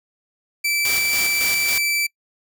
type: tone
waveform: sawtooth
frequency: 2324 Hz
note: D7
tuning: 19 cents flat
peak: -15 dBFS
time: 0.64-2.07 s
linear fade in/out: 10 ms
type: noise with tremolo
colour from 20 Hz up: white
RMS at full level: -25 dBFS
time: 0.85-1.78 s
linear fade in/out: 2 ms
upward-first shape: square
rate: 3.6 Hz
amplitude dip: 45%
effects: noise-tail reverb RT60 0.1 s tail -26 dB re dry